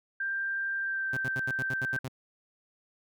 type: tone with pitch glide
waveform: sine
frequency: 1583 to 1561.2 Hz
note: G6 to G6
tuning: +17 to -8 cents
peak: -29 dBFS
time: 0.2-1.99 s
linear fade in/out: 5 ms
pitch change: -25 cents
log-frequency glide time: 0.79-1.08 s
type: tone bursts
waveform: sawtooth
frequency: 130.8 Hz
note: C3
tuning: in tune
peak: -30 dBFS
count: 9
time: 1.13-2.083 s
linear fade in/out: 5 ms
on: 41 ms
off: 73 ms
effects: none